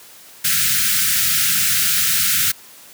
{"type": "band-stop noise", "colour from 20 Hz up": "white", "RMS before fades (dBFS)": -17, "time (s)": [0.44, 2.52], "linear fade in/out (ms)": 10, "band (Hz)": [210, 1300], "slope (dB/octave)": 96, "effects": ["white hiss -43 dBFS RMS until 2.93 s", "high-pass 100 Hz 12 dB/octave"]}